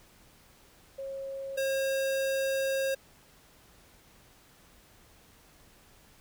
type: tone pair in turn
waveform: sine / square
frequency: 543 / 538.6 Hz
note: C#5 / C#5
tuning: -36 / -50 cents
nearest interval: unison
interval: 14 cents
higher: first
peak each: -35 / -28 dBFS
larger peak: second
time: 0.98-1.57 / 1.57-2.95 s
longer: second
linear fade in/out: 10 ms
effects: pink hiss -59 dBFS RMS until 6.2 s